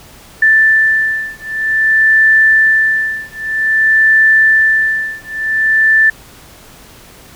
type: beating tone pair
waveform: sine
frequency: 1765 / 1765.52 Hz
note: A6 / A6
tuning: +5 / +5 cents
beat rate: 0.52 Hz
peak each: -11 dBFS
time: 0.42-6.1 s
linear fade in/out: 5 ms
effects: pink hiss -39 dBFS RMS until 7.35 s